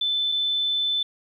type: tone pair in turn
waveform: sine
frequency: 3520 / 3520 Hz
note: A7 / A7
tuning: 0 / 0 cents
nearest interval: unison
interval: 0 cents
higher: neither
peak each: -21 dBFS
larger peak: neither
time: 0.01-0.32 / 0.32-1.03 s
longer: second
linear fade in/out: 5 ms
effects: 10-bit